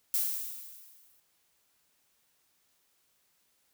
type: noise with exponential decay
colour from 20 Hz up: violet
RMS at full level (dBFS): -27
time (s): 0.14-1.2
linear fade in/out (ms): 0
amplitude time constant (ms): 230
effects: white hiss -72 dBFS RMS until 3.73 s